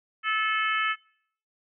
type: harmonic tone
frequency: 434.7 Hz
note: A4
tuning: 21 cents flat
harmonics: 3 / 4 / 5 / 6 / 7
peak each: -27 / -29 / -31 / -33 / -34 dBFS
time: 0.23-0.96 s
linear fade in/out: 50 ms
effects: noise-tail reverb RT60 0.6 s tail -21 dB re dry